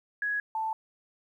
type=tone pair in turn; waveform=sine; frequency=1670 / 882.3 Hz; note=G#6 / A5; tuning=+9 / +5 cents; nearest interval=major seventh; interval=1104 cents; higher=first; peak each=-27 / -28 dBFS; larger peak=first; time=0.22-0.4 / 0.55-0.73 s; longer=neither; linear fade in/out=2 ms; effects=11-bit